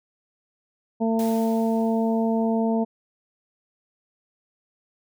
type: harmonic tone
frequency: 225.4 Hz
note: A3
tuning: 42 cents sharp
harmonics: 1 / 2 / 3 / 4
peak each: -21 / -27 / -28 / -33 dBFS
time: 1-2.85 s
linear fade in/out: 20 ms
type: noise with exponential decay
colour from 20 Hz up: white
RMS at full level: -38 dBFS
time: 1.19-2.76 s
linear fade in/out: 2 ms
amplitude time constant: 340 ms
effects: none